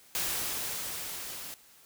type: noise with level ramp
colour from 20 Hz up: white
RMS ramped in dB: -31 to -42 dBFS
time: 0.15-1.54 s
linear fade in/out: 0 ms
effects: white hiss -58 dBFS RMS until 1.85 s